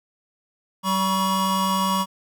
square tone cluster, 191.4 / 967 / 1117 Hz, G3 / B5 / C#6, -41 / -37 / +13 cents, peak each -25 dBFS, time 0.83-2.06 s, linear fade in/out 50 ms, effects none

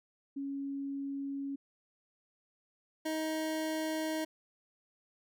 sine / 25% pulse tone pair in turn, 277.2 / 315 Hz, C#4 / D#4, 0 / +21 cents, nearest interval major second, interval 221 cents, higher second, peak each -35 / -29 dBFS, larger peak second, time 0.36-1.56 / 3.05-4.25 s, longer neither, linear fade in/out 10 ms, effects none

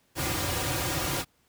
pink noise with comb filter, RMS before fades -29 dBFS, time 0.15-1.25 s, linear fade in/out 50 ms, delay 4.6 ms, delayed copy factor -0.9, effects pink hiss -67 dBFS RMS until 1.48 s + high-pass 60 Hz 12 dB/octave

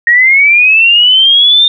sine linear sweep, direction up, 1863 to 3641 Hz, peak -3 dBFS, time 0.07-1.68 s, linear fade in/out 2 ms, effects none

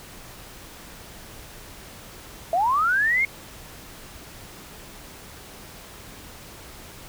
sine linear sweep, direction up, 648 to 2193 Hz, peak -18 dBFS, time 2.53-3.25 s, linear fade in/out 2 ms, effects pink hiss -43 dBFS RMS until 7.08 s

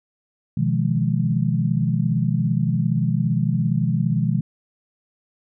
sine chord, F half-diminished seventh, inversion second, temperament just, 125.72 / 157.15 / 174.61 / 209.5 Hz, Cb3 / Eb3 / F3 / Ab3, +31 / +18 / 0 / +15 cents, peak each -22 / -22 / -24 / -25 dBFS, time 0.57-4.41 s, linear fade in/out 5 ms, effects none

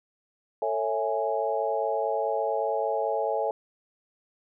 sine chord, A major seventh, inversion none, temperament equal with one note detuned, 445.4 / 554.4 / 659.3 / 830.6 Hz, A4 / C#5 / E5 / G#5, +21 / 0 / 0 / 0 cents, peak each -30 dBFS, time 0.62-3.51 s, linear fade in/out 2 ms, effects none

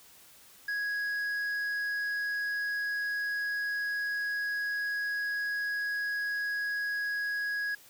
sine tone with hard clipping, 1661.2 Hz, G#6, in tune, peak -31 dBFS, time 0.68-7.75 s, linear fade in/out 5 ms, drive 4 dB, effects white hiss -56 dBFS RMS until 7.89 s

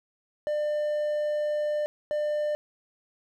triangle tone bursts at uneven times, 598 Hz, D5, 31 cents sharp, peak -23 dBFS, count 2, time 0.47-1.86 / 2.11-2.55 s, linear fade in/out 0 ms, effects none

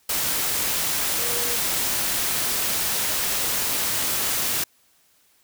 sine tone in noise, 479.1 Hz, A#4, 47 cents sharp, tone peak -34 dBFS, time 1.18-1.56 s, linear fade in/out 5 ms, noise white, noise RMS -24 dBFS, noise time 0.09-4.64 s, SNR -13 dB, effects white hiss -61 dBFS RMS until 5.43 s

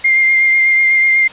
sine tone with vibrato, 2109 Hz, C7, 13 cents sharp, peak -8 dBFS, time 0.04-1.28 s, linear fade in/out 10 ms, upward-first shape sine, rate 8.1 Hz, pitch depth 16 cents each way, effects white hiss -34 dBFS RMS until 1.32 s + resampled to 8000 Hz

